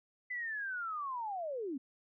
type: linear sweep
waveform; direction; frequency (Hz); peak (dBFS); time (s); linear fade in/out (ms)
sine; down; 2021 to 246.9; -36; 0.3-1.78; 10
effects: none